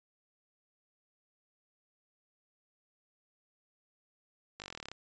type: slowing click train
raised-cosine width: 0.2 ms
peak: -25 dBFS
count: 14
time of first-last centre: 4.6-4.916 s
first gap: 19 ms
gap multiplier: 1.04
effects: resampled to 16000 Hz